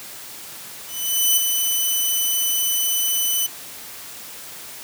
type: tone with ADSR envelope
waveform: 5% pulse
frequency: 3004 Hz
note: F#7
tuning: 26 cents sharp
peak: -5 dBFS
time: 0.86-3.47 s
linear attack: 510 ms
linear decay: 12 ms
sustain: -5 dB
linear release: 13 ms
effects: white hiss -37 dBFS RMS until 4.83 s + high-pass 80 Hz 12 dB/octave